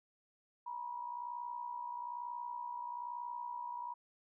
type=tone with amplitude modulation; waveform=sine; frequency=965 Hz; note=B5; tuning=40 cents flat; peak=-37 dBFS; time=0.66-3.94 s; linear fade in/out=10 ms; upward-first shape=sine; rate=61.1 Hz; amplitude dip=65%; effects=none